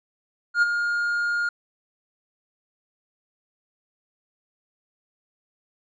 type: tone with ADSR envelope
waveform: triangle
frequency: 1418 Hz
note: F6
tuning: 26 cents sharp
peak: -12 dBFS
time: 0.54-1.49 s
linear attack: 82 ms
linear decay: 22 ms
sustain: -8 dB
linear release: 4 ms
effects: resampled to 16000 Hz